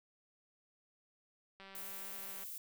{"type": "click train", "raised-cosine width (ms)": 0.3, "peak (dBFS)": -38, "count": 163, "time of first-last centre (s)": [1.6, 2.435], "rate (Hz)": 194}
{"type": "noise", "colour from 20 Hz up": "violet", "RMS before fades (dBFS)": -46, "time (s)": [1.75, 2.58], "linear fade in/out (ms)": 2}
{"effects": []}